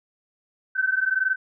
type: tone pair together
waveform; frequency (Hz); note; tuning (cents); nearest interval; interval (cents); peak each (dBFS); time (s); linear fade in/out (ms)
sine; 1520.8 / 1542; F#6 / G6; +47 / -29; unison; 24; -23; 0.75-1.36; 20
effects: none